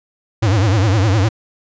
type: tone with vibrato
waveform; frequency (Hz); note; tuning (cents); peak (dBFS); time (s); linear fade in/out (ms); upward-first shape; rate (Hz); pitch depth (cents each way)
square; 102.4; G#2; -24; -12; 0.42-1.29; 10; triangle; 9.8; 240
effects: resampled to 16000 Hz